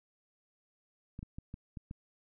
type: clicks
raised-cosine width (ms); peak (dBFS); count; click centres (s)
5; -30; 6; 1.191 / 1.229 / 1.385 / 1.541 / 1.772 / 1.911
effects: none